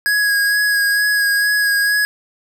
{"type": "tone with vibrato", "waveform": "square", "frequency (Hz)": 1658, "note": "G#6", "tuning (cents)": -3, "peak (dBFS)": -14, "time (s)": [0.06, 2.05], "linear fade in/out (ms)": 0, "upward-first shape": "sine", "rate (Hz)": 2.2, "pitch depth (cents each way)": 19, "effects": []}